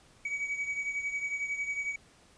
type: beating tone pair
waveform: triangle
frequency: 2266 / 2277 Hz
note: C#7 / C#7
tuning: +37 / +46 cents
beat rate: 11 Hz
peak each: -31 / -37 dBFS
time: 0.25-1.96 s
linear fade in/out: 5 ms
effects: pink hiss -60 dBFS RMS until 2.37 s + resampled to 22050 Hz